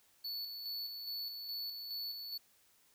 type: tone with tremolo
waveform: square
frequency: 4444 Hz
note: C#8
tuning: 4 cents sharp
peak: -39 dBFS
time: 0.24-2.38 s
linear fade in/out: 10 ms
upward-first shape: square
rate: 2.4 Hz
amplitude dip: 40%
effects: white hiss -69 dBFS RMS until 2.94 s